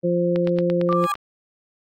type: harmonic tone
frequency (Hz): 174.61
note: F3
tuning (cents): 0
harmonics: 1 / 2 / 3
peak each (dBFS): -22 / -23 / -21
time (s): 0.03-1.07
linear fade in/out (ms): 20
type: click train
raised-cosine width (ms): 0.3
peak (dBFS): -15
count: 8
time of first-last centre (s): 0.36-1.154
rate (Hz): 8.82
type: tone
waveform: sine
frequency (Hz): 1179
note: D6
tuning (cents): +6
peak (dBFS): -21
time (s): 0.89-1.14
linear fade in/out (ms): 0
type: tone with exponential growth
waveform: 15% pulse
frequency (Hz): 823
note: G#5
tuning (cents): -16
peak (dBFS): -19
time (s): 0.9-1.12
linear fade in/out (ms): 2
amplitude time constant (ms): 47
effects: AAC 64 kbps